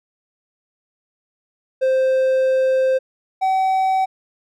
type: tone pair in turn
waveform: triangle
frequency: 523.3 / 761.1 Hz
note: C5 / F#5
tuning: 0 / +49 cents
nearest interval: tritone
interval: 649 cents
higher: second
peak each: -12 / -13 dBFS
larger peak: first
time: 1.81-2.99 / 3.41-4.06 s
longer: first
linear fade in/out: 20 ms
effects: none